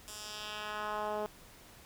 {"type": "tone with band-pass filter sweep", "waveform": "10% pulse", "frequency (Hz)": 211.2, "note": "G#3", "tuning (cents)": 29, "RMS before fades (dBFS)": -39, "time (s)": [0.08, 1.26], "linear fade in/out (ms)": 0, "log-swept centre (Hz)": [8400, 510], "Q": 1.2, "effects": ["pink hiss -56 dBFS RMS until 1.85 s"]}